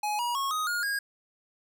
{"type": "tone with pitch steps", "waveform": "square", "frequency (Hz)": [840, 959.3, 1095.7, 1251.3, 1429.1, 1632.2], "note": ["G#5", "A#5", "C#6", "D#6", "F6", "G#6"], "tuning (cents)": [19, 49, -20, 9, 39, -31], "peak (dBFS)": -28, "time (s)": [0.03, 0.99], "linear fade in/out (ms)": 5, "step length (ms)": 160, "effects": []}